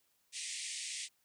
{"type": "band-pass noise", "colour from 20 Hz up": "white", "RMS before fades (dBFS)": -42, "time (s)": [0.32, 1.09], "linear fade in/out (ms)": 50, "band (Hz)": [1900, 9400], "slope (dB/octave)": 96, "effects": ["white hiss -75 dBFS RMS until 1.24 s"]}